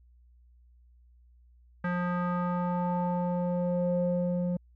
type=tone with low-pass filter sweep; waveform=square; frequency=177.2 Hz; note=F3; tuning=25 cents sharp; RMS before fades=-29 dBFS; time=1.84-4.57 s; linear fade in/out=5 ms; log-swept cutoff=1600 to 400 Hz; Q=3.6; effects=added 60 Hz sine -56 dBFS peak until 4.75 s